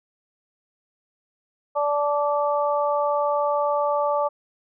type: harmonic tone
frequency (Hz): 291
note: D4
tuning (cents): -16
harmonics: 2 / 3 / 4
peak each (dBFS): -22 / -25 / -26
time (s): 1.75-4.29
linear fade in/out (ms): 20
effects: none